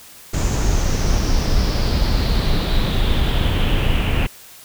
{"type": "noise with low-pass filter sweep", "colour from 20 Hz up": "brown", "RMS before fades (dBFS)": -17, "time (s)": [0.33, 4.27], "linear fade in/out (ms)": 10, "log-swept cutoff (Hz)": [7100, 2700], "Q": 5, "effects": ["white hiss -42 dBFS RMS until 4.64 s"]}